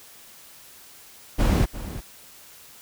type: noise with echo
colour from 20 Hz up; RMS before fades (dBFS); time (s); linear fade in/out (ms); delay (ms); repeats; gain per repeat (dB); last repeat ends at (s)
brown; -19; 1.38-1.66; 20; 350; 1; -14; 2.01
effects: white hiss -48 dBFS RMS until 2.81 s